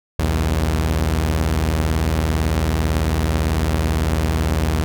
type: beating tone pair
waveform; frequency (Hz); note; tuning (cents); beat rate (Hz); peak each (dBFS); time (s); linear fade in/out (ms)
sawtooth; 61.74 / 79.74; B1 / D#2; 0 / +43; 18; -18 / -14; 0.19-4.84; 0
effects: none